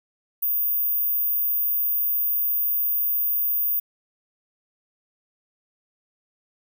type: tone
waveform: sine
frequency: 14917 Hz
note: A#9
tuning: in tune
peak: -20 dBFS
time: 0.42-3.8 s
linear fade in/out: 10 ms
effects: none